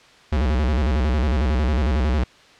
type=tone with vibrato; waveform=square; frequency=68.6 Hz; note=C#2; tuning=17 cents flat; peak=-18 dBFS; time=0.32-2.24 s; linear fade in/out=5 ms; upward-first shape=square; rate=11 Hz; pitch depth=180 cents each way; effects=white hiss -49 dBFS RMS until 2.59 s + low-pass 4000 Hz 12 dB/octave